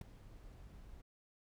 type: noise with ADSR envelope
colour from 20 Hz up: brown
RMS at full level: -38 dBFS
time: 0.01-1.02 s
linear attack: 4 ms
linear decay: 8 ms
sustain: -17 dB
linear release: 15 ms
effects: none